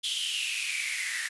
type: noise with high-pass filter sweep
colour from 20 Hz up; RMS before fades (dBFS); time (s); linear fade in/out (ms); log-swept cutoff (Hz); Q
white; -31; 0.03-1.29; 20; 3300 to 1800; 9
effects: resampled to 24000 Hz